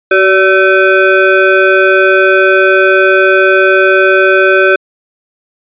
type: tone with frequency modulation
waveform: sine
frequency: 575 Hz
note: D5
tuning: 37 cents flat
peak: -4 dBFS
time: 0.11-4.76 s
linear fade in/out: 5 ms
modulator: 954 Hz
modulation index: 1.6
effects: resampled to 8000 Hz